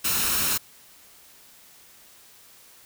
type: noise with comb filter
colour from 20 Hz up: white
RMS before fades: -24 dBFS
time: 0.04-0.58 s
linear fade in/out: 10 ms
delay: 0.74 ms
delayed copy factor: +0.5
effects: white hiss -52 dBFS RMS until 2.85 s